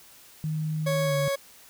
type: tone with pitch glide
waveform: sine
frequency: 155.56 to 145.98 Hz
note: D#3 to D3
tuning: 0 to -10 cents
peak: -26 dBFS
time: 0.44-1.28 s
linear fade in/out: 0 ms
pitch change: -110 cents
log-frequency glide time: 1.05-1.14 s
type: tone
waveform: 40% pulse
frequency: 554 Hz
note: C#5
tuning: 1 cent flat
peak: -24 dBFS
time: 0.86-1.36 s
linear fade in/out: 10 ms
effects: white hiss -52 dBFS RMS until 1.69 s